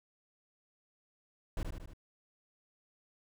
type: noise with echo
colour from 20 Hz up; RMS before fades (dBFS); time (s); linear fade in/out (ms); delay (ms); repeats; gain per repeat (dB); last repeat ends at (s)
brown; -34; 1.57-1.63; 2; 76; 4; -4; 1.934
effects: none